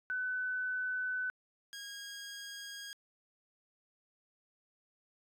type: tone pair in turn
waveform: sine / 15% pulse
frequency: 1505 / 1634 Hz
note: F#6 / G#6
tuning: +29 / -29 cents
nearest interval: minor second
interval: 142 cents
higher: second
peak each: -33 / -37 dBFS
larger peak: first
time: 0.1-1.3 / 1.73-2.93 s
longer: neither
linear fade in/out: 0 ms
effects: resampled to 32000 Hz